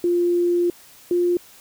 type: tone pair in turn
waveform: sine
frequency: 349.2 / 351.8 Hz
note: F4 / F4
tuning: 0 / +13 cents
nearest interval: unison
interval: 13 cents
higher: second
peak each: -16 dBFS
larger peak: neither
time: 0.04-0.7 / 1.11-1.37 s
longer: first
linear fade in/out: 2 ms
effects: white hiss -48 dBFS RMS until 1.6 s